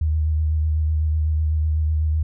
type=tone with vibrato; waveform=sine; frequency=77.6 Hz; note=D#2; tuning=4 cents flat; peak=-17 dBFS; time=0.01-2.23 s; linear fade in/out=5 ms; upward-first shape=sine; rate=8 Hz; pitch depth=27 cents each way; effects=none